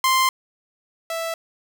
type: tone pair in turn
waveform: sawtooth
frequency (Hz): 1046.5 / 659.3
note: C6 / E5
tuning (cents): 0 / 0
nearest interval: minor sixth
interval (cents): 800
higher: first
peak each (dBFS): -12 / -21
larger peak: first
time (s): 0.04-0.29 / 1.1-1.34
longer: first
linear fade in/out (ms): 2
effects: none